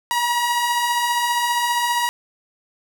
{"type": "beating tone pair", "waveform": "sawtooth", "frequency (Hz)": [945, 960], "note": ["A#5", "B5"], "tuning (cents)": [23, -49], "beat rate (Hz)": 15, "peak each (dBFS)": [-24, -15], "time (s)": [0.11, 2.09], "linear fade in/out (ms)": 0, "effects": []}